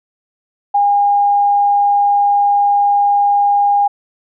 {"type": "tone", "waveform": "sine", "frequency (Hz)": 812, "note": "G#5", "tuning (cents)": -39, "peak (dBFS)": -9, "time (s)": [0.74, 3.88], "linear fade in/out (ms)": 10, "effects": []}